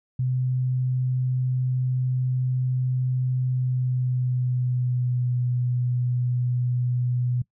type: tone with pitch glide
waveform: sine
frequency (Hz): 127.6 to 123.61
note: C3 to B2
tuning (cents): -43 to +2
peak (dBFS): -21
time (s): 0.19-7.42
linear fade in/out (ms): 5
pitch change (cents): -55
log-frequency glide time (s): 3.45-5.38
effects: noise-tail reverb RT60 0.1 s tail -21 dB re dry